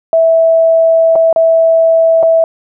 sine tone with dropouts, 655 Hz, E5, 11 cents flat, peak -5 dBFS, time 0.13-2.44 s, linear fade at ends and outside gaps 1 ms, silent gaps 1.155-1.159 / 1.328-1.361 / 2.228-2.232 s, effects none

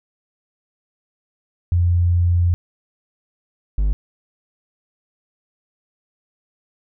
sine / triangle tone pair in turn, 87.31 / 50.43 Hz, F2 / G1, 0 / +50 cents, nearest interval minor seventh, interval 950 cents, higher first, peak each -13 dBFS, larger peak neither, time 1.72-2.54 / 3.78-3.93 s, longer first, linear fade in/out 0 ms, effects none

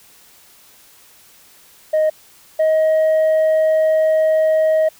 sine tone pair in turn, 622.3 / 630.6 Hz, D#5 / D#5, 0 / +23 cents, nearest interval unison, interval 23 cents, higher second, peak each -10 / -9 dBFS, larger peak second, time 1.93-2.1 / 2.59-4.89 s, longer second, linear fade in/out 10 ms, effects tanh soft clip ceiling -11 dBFS + white hiss -48 dBFS RMS until 4.99 s

